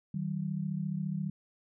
sine tone pair together, 156 / 190.54 Hz, D#3 / G3, +5 / -49 cents, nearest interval minor third, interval 346 cents, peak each -34 / -34 dBFS, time 0.14-1.3 s, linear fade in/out 5 ms, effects none

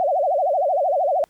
sine tone with vibrato, 647 Hz, E5, 32 cents flat, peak -16 dBFS, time 0-1.24 s, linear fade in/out 0 ms, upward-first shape sine, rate 13 Hz, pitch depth 280 cents each way, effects pink hiss -61 dBFS RMS until 1.29 s + MP3 96 kbps

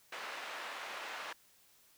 white band-pass noise, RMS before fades -44 dBFS, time 0.12-1.33 s, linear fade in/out 5 ms, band 610 to 2100 Hz, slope 12 dB/octave, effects white hiss -66 dBFS RMS until 1.97 s

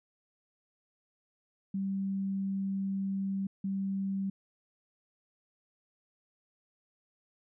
sine tone bursts at uneven times, 194.6 Hz, G3, 12 cents flat, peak -30 dBFS, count 2, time 1.74-3.47 / 3.64-4.3 s, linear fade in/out 5 ms, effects none

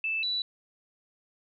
sine tone pair in turn, 2637 / 3951 Hz, E7 / B7, 0 / 0 cents, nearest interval perfect fifth, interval 700 cents, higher second, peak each -27 / -27 dBFS, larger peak neither, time 0.04-0.23 / 0.23-0.42 s, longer neither, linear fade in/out 2 ms, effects none

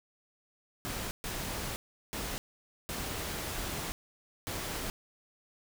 pink noise bursts at uneven times, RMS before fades -37 dBFS, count 5, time 0.85-1.11 / 1.24-1.76 / 2.13-2.38 / 2.89-3.92 / 4.47-4.9 s, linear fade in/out 0 ms, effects none

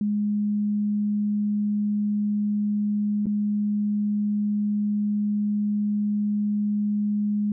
sine tone with dropouts, 207.7 Hz, G#3, in tune, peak -21 dBFS, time 0.01-7.52 s, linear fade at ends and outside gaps 2 ms, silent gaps 3.258-3.267 s, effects none

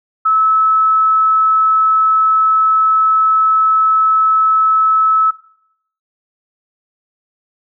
sine tone, 1300 Hz, E6, 24 cents flat, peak -9 dBFS, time 0.25-5.31 s, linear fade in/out 10 ms, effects noise-tail reverb RT60 0.7 s tail -18 dB re dry

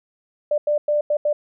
sine tone bursts at uneven times, 593 Hz, D5, 17 cents sharp, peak -16 dBFS, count 5, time 0.51-0.58 / 0.67-0.78 / 0.88-1.01 / 1.1-1.17 / 1.25-1.33 s, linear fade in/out 5 ms, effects none

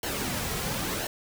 pink noise with flanger, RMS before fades -31 dBFS, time 0.03-1.07 s, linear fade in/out 2 ms, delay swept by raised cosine 0.82 to 3.42 ms, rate 0.96 Hz, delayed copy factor -0.55, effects none

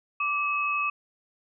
sine tone pair together, 1169.3 / 2571 Hz, D6 / E7, -8 / -44 cents, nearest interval octave + major second, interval 1364 cents, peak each -27 dBFS, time 0.2-0.9 s, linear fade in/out 5 ms, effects none

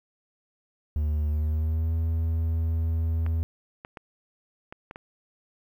triangle tone with pitch glide, 75.2 to 81.53 Hz, D2 to E2, +42 to -19 cents, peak -21 dBFS, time 0.96-3.43 s, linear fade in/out 0 ms, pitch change +139 cents, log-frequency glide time 1.27-1.93 s
clicks, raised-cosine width 0.5 ms, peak -24 dBFS, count 6, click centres 3.264 / 3.849 / 3.972 / 4.725 / 4.911 / 4.959 s
effects 10-bit

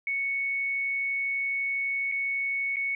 sine tone with dropouts, 2217 Hz, C#7, in tune, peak -26 dBFS, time 0.07-2.95 s, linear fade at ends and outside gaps 2 ms, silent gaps 2.116-2.121 / 2.76-2.767 s, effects none

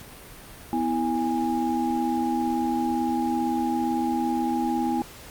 sine tone cluster, 248.2 / 326 / 822 Hz, B3 / E4 / G#5, +9 / -19 / -18 cents, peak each -26 / -27 / -27 dBFS, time 0.73-5.02 s, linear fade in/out 0 ms, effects pink hiss -44 dBFS RMS until 5.3 s + Opus 48 kbps

